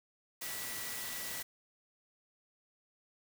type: tone in noise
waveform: sine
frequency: 1950 Hz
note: B6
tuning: 23 cents flat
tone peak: -48 dBFS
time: 0.41-1.43 s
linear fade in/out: 10 ms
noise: white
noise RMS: -41 dBFS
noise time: 0.41-1.43 s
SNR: -10 dB
effects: none